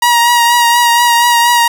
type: tone with vibrato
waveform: sawtooth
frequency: 950 Hz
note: A#5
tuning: 33 cents sharp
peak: -3 dBFS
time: 0.02-1.68 s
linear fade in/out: 5 ms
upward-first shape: triangle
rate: 4.2 Hz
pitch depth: 30 cents each way
effects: 7-bit